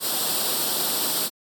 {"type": "noise with comb filter", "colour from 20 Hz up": "white", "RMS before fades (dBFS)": -24, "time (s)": [0, 1.3], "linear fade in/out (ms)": 50, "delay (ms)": 0.23, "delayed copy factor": 0.65, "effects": ["high-pass 200 Hz 12 dB/octave", "AAC 64 kbps"]}